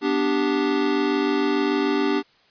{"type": "chord", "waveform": "square", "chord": "G major", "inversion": "first", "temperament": "equal", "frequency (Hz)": [246.9, 293.7, 392], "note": ["B3", "D4", "G4"], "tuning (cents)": [0, 0, 0], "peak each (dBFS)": [-28, -23, -24], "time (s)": [0.01, 2.23], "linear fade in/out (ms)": 50, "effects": ["white hiss -58 dBFS RMS until 2.5 s", "resampled to 11025 Hz"]}